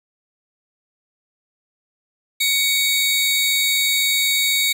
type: tone pair together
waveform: sawtooth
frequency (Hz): 2244 / 3795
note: C#7 / A#7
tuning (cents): +21 / +30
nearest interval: major sixth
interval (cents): 909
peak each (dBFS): -16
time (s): 2.4-4.73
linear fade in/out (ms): 10
effects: 8-bit